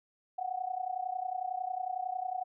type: tone with amplitude modulation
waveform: sine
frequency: 740 Hz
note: F#5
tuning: in tune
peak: -29 dBFS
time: 0.38-2.44 s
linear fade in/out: 10 ms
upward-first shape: sine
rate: 31 Hz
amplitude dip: 85%
effects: none